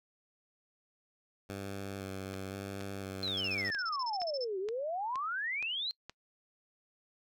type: tone with vibrato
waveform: 10% pulse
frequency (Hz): 97.2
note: G2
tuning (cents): -14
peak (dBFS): -31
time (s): 1.49-3.71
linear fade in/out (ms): 10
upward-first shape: square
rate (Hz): 0.97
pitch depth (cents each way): 22
type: click train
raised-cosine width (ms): 0.2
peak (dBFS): -27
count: 9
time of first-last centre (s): 2.34-6.096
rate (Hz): 2.13
type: exponential two-way sweep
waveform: sine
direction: down then up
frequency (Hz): 4225 to 366.6 to 4225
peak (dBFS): -33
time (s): 3.23-5.91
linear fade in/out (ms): 0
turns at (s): 4.59
type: tone bursts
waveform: sine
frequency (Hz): 5274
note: E8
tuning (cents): 0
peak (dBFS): -37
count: 16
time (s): 3.37-4.445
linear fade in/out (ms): 5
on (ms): 40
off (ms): 29
effects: noise-tail reverb RT60 0.1 s tail -25 dB re dry